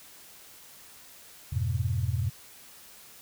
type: chord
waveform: sine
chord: F diminished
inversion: none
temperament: just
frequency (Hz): 87.31 / 104.77 / 125.72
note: F2 / Ab2 / Cb3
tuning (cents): 0 / +16 / +31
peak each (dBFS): -30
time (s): 1.52-2.3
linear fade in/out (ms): 10
effects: white hiss -51 dBFS RMS until 3.21 s